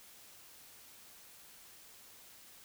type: silence
effects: white hiss -57 dBFS RMS until 2.64 s